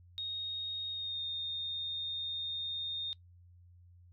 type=tone with pitch glide; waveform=sine; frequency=3729 to 3669 Hz; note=A#7 to A#7; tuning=0 to -28 cents; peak=-35 dBFS; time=0.18-3.13 s; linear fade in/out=0 ms; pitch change=-28 cents; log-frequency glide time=0.9-1.21 s; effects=noise-tail reverb RT60 0.1 s tail -20 dB re dry + added 88 Hz sine -56 dBFS peak until 4.12 s